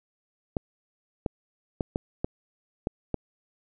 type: clicks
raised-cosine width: 2 ms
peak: -13 dBFS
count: 7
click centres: 0.568 / 1.262 / 1.808 / 1.959 / 2.245 / 2.871 / 3.143 s
effects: none